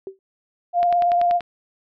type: tone with exponential decay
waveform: sine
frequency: 385.6 Hz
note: G4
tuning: 28 cents flat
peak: -25 dBFS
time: 0.07-0.19 s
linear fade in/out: 1 ms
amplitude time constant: 24 ms
type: tone with vibrato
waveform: sine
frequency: 700 Hz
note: F5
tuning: 4 cents sharp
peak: -15 dBFS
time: 0.73-1.41 s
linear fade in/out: 50 ms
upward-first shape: triangle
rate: 18 Hz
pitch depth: 26 cents each way
type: click train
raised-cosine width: 0.3 ms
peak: -15 dBFS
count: 7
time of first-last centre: 0.83-1.407 s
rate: 10.4 Hz
effects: none